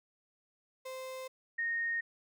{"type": "tone pair in turn", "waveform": ["35% pulse", "sine"], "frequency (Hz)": [520, 1853.1], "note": ["C5", "A#6"], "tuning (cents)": [-11, -11], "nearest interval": "octave + minor seventh", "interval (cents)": 2200, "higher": "second", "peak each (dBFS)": [-39, -31], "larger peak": "second", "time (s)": [[0.85, 1.28], [1.58, 2.01]], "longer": "neither", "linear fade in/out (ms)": 10, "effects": []}